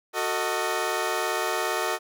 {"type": "chord", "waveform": "15% pulse", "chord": "D# diminished", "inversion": "first", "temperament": "equal with one note detuned", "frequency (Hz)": [370, 447.4, 622.3], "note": ["F#4", "A4", "D#5"], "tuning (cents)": [0, 29, 0], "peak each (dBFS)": -23, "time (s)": [0.13, 1.99], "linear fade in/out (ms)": 50, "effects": []}